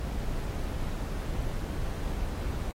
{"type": "noise", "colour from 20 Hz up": "brown", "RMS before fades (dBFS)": -32, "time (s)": [0, 2.71], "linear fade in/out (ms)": 0, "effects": ["AAC 48 kbps"]}